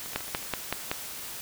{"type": "two click trains", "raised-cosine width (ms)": 0.3, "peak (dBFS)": [-11, -24], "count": [5, 6], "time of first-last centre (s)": [[0.16, 0.915], [0.06, 0.428]], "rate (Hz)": [5.3, 13.6], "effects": ["white hiss -39 dBFS RMS until 1.41 s"]}